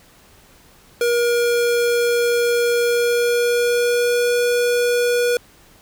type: tone with pitch glide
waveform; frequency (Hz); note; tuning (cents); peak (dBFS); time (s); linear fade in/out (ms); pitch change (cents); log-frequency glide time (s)
square; 476.2 to 483.7; A#4 to B4; +37 to -36; -16; 1.01-5.37; 2; +27; 2.81-4.4
effects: pink hiss -50 dBFS RMS until 5.81 s